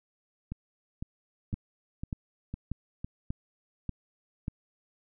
two click trains, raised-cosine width 5 ms, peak -23 / -20 dBFS, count 6 / 6, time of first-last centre 0.52-3.045 / 1.54-4.481 s, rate 1.98 / 1.7 Hz, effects none

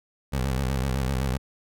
20% pulse tone with vibrato, 65.8 Hz, C2, 10 cents sharp, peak -19 dBFS, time 0.32-1.38 s, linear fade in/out 20 ms, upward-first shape square, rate 7.9 Hz, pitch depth 85 cents each way, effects none

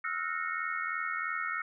sine tone cluster, 1296 / 1379 / 1462 / 1847 / 2189 Hz, E6 / F6 / F#6 / A#6 / C#7, -30 / -22 / -21 / -16 / -22 cents, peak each -37 / -38 / -40 / -37 / -39 dBFS, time 0.04-1.62 s, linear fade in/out 5 ms, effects none

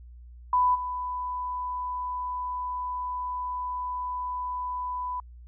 sine tone with level steps, 996 Hz, B5, 14 cents sharp, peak -19 / -29 dBFS, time 0.53-5.2 s, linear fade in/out 2 ms, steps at 0.74 s, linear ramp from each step 20 ms, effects added 60 Hz sine -44 dBFS peak until 5.47 s

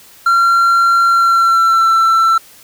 triangle tone with pitch glide, 1372 to 1339.1 Hz, F6 to E6, -31 to +27 cents, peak -6 dBFS, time 0.26-2.38 s, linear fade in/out 5 ms, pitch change -42 cents, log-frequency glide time 1.07-1.89 s, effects white hiss -42 dBFS RMS until 2.63 s

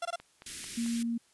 30% pulse tone bursts, 685 Hz, F5, 34 cents flat, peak -29 dBFS, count 3, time 0.02-0.159 s, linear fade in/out 5 ms, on 33 ms, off 20 ms
click train, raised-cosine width 0.3 ms, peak -31 dBFS, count 4, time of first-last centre 0.2-0.862 s, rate 4.53 Hz
white band-stop noise, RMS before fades -40 dBFS, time 0.46-1.03 s, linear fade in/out 5 ms, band 370 to 1700 Hz, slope 24 dB/octave
sine tone, 233.1 Hz, A#3, in tune, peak -29 dBFS, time 0.77-1.18 s, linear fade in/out 10 ms
effects white hiss -66 dBFS RMS until 1.33 s + resampled to 24000 Hz

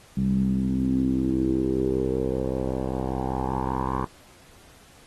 10% pulse tone with low-pass filter sweep, 65.1 Hz, C2, 8 cents flat, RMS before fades -25 dBFS, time 0.17-4.05 s, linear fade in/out 5 ms, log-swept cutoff 180 to 1100 Hz, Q 5.4, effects pink hiss -53 dBFS RMS until 5.06 s + AAC 32 kbps

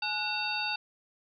sine tone cluster, 846 / 1467 / 2706 / 3705 / 4588 Hz, G#5 / F#6 / E7 / A#7 / D8, +32 / -15 / +45 / -11 / -41 cents, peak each -36 / -38 / -33 / -39 / -36 dBFS, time 0.02-0.76 s, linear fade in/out 5 ms, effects none

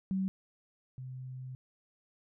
sine tone pair in turn, 190.6 / 128.93 Hz, G3 / C3, -48 / -25 cents, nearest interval perfect fifth, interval 677 cents, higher first, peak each -29 / -40 dBFS, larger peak first, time 0.11-0.28 / 0.98-1.55 s, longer second, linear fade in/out 0 ms, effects none

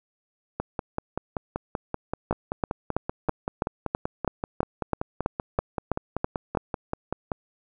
two click trains, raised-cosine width 1 ms, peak -13 / -9 dBFS, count 36 / 14, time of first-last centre 0.6-7.318 / 2.31-6.572 s, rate 5.21 / 3.05 Hz, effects none

